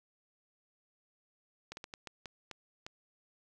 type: slowing click train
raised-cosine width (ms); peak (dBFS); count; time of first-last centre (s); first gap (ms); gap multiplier
0.2; -26; 8; 1.72-2.865; 51; 1.38
effects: 11-bit